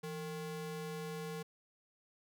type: ring-modulated tone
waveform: square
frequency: 311.1 Hz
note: D#4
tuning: in tune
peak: -38 dBFS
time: 0.03-1.43 s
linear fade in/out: 10 ms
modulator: 144 Hz
effects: none